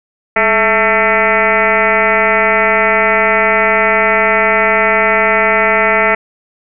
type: tone with frequency modulation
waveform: sine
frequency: 1342 Hz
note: E6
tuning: 31 cents sharp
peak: -8 dBFS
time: 0.36-6.15 s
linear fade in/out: 5 ms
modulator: 228 Hz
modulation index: 4.2
effects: none